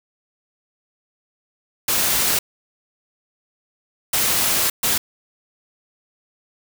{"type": "noise bursts at uneven times", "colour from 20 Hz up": "white", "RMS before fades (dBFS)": -19, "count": 3, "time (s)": [[1.88, 2.39], [4.13, 4.7], [4.83, 4.98]], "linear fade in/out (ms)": 5, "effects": []}